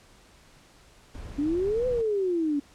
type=noise; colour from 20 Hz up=brown; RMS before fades=-39 dBFS; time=1.14-2.02 s; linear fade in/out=10 ms
type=exponential two-way sweep; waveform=sine; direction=up then down; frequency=279.5 to 512 to 279.5 Hz; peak=-23 dBFS; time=1.38-2.6 s; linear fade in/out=10 ms; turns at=1.87 s
effects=pink hiss -56 dBFS RMS until 2.74 s + low-pass 9000 Hz 12 dB/octave